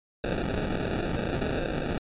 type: noise with sample-and-hold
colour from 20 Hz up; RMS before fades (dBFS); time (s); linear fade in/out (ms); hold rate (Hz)
white; -29; 0.24-1.98; 0; 1050
effects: resampled to 8000 Hz